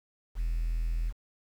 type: tone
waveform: triangle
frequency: 41.2 Hz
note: E1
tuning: in tune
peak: -24 dBFS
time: 0.35-1.13 s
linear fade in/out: 50 ms
effects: tanh soft clip ceiling -23 dBFS + 9-bit